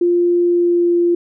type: tone with pitch glide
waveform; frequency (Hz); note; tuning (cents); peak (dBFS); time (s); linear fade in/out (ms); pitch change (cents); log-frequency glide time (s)
sine; 349.2 to 346.2; F4 to F4; 0 to -15; -11; 0.01-1.15; 5; -15; 0.42-0.95
effects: none